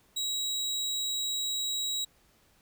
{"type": "tone", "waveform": "30% pulse", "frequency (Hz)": 3854, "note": "B7", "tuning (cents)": -43, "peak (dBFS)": -27, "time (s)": [0.16, 2.05], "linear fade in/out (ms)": 10, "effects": ["pink hiss -65 dBFS RMS until 2.61 s"]}